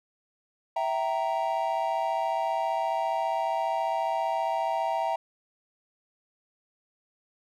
triangle chord, E diminished, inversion none, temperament equal with one note detuned, 659.3 / 774.1 / 932.3 Hz, E5 / G5 / Bb5, 0 / -22 / 0 cents, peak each -28 dBFS, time 0.76-5.16 s, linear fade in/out 5 ms, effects none

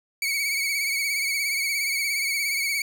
sawtooth tone with vibrato, 2241 Hz, C#7, 18 cents sharp, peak -20 dBFS, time 0.22-2.82 s, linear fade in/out 2 ms, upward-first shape triangle, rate 17 Hz, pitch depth 71 cents each way, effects none

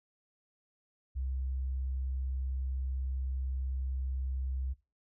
sine tone, 65.41 Hz, C2, in tune, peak -32 dBFS, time 1.15-4.74 s, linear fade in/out 20 ms, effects noise-tail reverb RT60 0.3 s tail -20 dB re dry

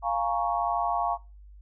sine chord, Bb minor seventh, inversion second, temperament equal, 698.5 / 830.6 / 932.3 / 1108.7 Hz, F5 / Ab5 / Bb5 / Db6, 0 / 0 / 0 / 0 cents, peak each -28 / -31 / -31 / -30 dBFS, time 0.02-1.18 s, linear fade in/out 50 ms, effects noise-tail reverb RT60 0.3 s tail -22 dB re dry + added 50 Hz sine -46 dBFS peak until 1.61 s

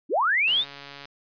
sine linear sweep, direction up, 226.5 to 3800 Hz, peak -19 dBFS, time 0.09-0.65 s, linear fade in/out 50 ms
click train, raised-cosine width 0.2 ms, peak -23 dBFS, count 82, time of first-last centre 0.48-1.054 s, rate 141 Hz
effects resampled to 11025 Hz

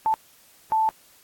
sine tone bursts at uneven times, 880 Hz, A5, in tune, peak -18 dBFS, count 2, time 0.06-0.14 / 0.72-0.89 s, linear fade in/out 0 ms, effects white hiss -55 dBFS RMS until 1.23 s + AAC 64 kbps

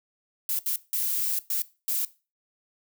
violet noise bursts at uneven times, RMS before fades -27 dBFS, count 5, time 0.49-0.59 / 0.66-0.76 / 0.93-1.39 / 1.5-1.62 / 1.88-2.05 s, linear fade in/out 2 ms, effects noise-tail reverb RT60 0.3 s tail -18 dB re dry

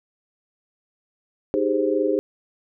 sine chord, Ab major seventh, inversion second, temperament equal with one note detuned, 309 / 392 / 415.3 / 523.3 Hz, Eb4 / G4 / Ab4 / C5, -12 / 0 / 0 / 0 cents, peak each -24 dBFS, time 1.54-2.19 s, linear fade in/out 0 ms, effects none

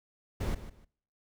brown noise with echo, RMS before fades -31 dBFS, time 0.4-0.55 s, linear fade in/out 10 ms, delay 150 ms, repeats 2, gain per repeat -13 dB, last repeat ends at 0.85 s, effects noise-tail reverb RT60 0.6 s tail -23 dB re dry

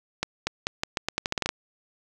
accelerating click train, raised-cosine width 0.2 ms, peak -8 dBFS, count 13, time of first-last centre 0.23-1.491 s, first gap 240 ms, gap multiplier 0.83, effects none

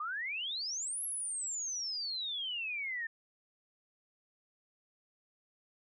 sine exponential two-way sweep, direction up then down, 1174.7 to 11360 to 1784 Hz, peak -35 dBFS, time 0-3.07 s, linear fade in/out 5 ms, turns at 1.04 s, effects none

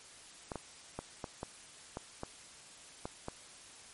clicks, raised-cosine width 1 ms, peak -24 dBFS, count 9, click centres 0.518 / 0.557 / 0.99 / 1.242 / 1.431 / 1.971 / 2.234 / 3.055 / 3.284 s, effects white hiss -54 dBFS RMS until 3.93 s + MP3 48 kbps

